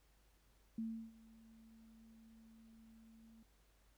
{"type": "tone with ADSR envelope", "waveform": "sine", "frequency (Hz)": 224.6, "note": "A3", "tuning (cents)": 36, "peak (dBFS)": -38, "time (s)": [0.78, 3.43], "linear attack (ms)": 4, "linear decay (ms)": 330, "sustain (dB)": -22, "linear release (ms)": 4, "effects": ["added 50 Hz sine -70 dBFS peak until 3.97 s", "pink hiss -75 dBFS RMS until 3.97 s"]}